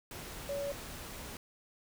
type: tone in noise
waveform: sine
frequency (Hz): 565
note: C#5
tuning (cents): +33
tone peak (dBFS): -34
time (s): 0.49-0.72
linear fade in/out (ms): 2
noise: pink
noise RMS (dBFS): -45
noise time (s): 0.11-1.37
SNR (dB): +8
effects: none